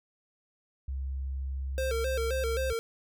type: tone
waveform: sine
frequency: 67 Hz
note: C2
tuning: 42 cents sharp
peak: -31 dBFS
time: 0.88-2.73 s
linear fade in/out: 5 ms
type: tone with vibrato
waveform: square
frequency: 490 Hz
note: B4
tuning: 14 cents flat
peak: -30 dBFS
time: 1.78-2.79 s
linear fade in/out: 0 ms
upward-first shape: square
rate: 3.8 Hz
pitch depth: 120 cents each way
effects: none